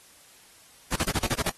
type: noise bursts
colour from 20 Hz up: pink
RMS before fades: -26 dBFS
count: 8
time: 0.92-1.498 s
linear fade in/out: 5 ms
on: 39 ms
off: 38 ms
effects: white hiss -54 dBFS RMS until 1.57 s + AAC 32 kbps